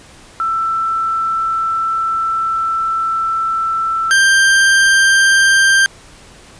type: tone pair in turn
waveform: sine / 40% pulse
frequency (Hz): 1331 / 1579.6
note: E6 / G6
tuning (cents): +16 / +13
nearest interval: minor third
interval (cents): 297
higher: second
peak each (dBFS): -14 / -7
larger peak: second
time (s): 0.4-4.11 / 4.11-5.86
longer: first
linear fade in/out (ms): 0
effects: pink hiss -41 dBFS RMS until 6.59 s + resampled to 22050 Hz